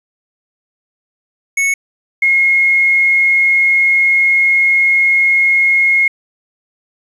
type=tone pair in turn; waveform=square / sine; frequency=2206 / 2156 Hz; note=C#7 / C#7; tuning=-9 / -49 cents; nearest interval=unison; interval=40 cents; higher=first; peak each=-12 / -8 dBFS; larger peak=second; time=1.57-1.74 / 2.22-6.08 s; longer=second; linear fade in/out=5 ms; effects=resampled to 24000 Hz + 7-bit